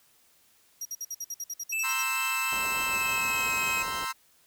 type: tone bursts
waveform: 35% pulse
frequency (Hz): 5710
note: F8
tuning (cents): +37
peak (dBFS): -30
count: 13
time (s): 0.81-2.029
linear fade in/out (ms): 5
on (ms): 43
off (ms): 55
type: tone with pitch glide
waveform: square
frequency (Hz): 2637 to 2552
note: E7 to D#7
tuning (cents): 0 to +43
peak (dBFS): -28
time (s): 1.72-3.83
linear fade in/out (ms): 10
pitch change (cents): -57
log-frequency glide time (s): 2.86-3.52
type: chord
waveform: sawtooth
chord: C dominant seventh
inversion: third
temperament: equal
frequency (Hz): 932.3 / 1046.5 / 1318.5 / 1568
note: Bb5 / C6 / E6 / G6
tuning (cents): 0 / 0 / 0 / 0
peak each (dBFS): -35 / -30 / -31 / -36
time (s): 1.83-4.13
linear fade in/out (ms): 20
type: low-pass noise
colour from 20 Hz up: white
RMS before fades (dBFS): -44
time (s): 2.52-4.05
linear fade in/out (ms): 2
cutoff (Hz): 890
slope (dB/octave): 24
effects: white hiss -63 dBFS RMS until 4.46 s